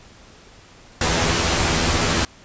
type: noise with comb filter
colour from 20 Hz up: pink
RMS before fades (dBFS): -19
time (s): 1.01-2.25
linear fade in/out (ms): 2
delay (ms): 12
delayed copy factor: +0.95
effects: pink hiss -47 dBFS RMS until 2.44 s + resampled to 16000 Hz